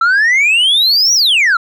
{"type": "exponential two-way sweep", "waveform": "sine", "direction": "up then down", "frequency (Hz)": [1318.5, 5910, 1318.5], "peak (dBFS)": -5, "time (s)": [0.01, 1.57], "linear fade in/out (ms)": 5, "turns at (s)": 1.14, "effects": ["tanh soft clip ceiling -7 dBFS"]}